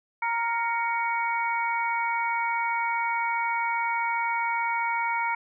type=harmonic tone with a mistuned harmonic; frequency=466.2 Hz; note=A#4; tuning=in tune; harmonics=2 / 3 / 4 / 5; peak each=-26 / -33 / -38 / -30 dBFS; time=0.22-5.35 s; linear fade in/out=5 ms; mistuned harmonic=5; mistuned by=-68 cents; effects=none